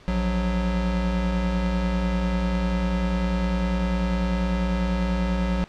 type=tone pair together; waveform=square; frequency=57.83 / 183.6 Hz; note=A#1 / F#3; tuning=-13 / -13 cents; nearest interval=octave + minor sixth; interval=2000 cents; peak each=-25 dBFS; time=0.08-5.64 s; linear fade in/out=0 ms; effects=pink hiss -49 dBFS RMS until 5.68 s + low-pass 4000 Hz 12 dB/octave